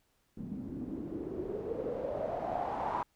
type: noise with low-pass filter sweep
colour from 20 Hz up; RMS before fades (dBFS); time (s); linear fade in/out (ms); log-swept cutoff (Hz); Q
white; -37; 0.37-3.03; 5; 210 to 960; 5.5
effects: pink hiss -74 dBFS RMS until 3.15 s